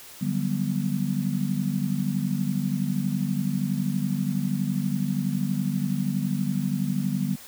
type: chord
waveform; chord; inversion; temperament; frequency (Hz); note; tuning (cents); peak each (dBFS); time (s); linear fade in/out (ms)
sine; G major seventh; second; just; 147 / 183.75 / 196 / 245; D3 / F#3 / G3 / B3; +2 / -12 / 0 / -14; -29 / -30 / -27 / -30; 0.21-7.36; 10
effects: white hiss -45 dBFS RMS until 7.47 s